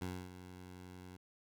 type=tone with ADSR envelope; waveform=15% pulse; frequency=91.1 Hz; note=F#2; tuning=26 cents flat; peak=-32 dBFS; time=0.01-1.17 s; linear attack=8 ms; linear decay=270 ms; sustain=-12 dB; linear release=11 ms; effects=none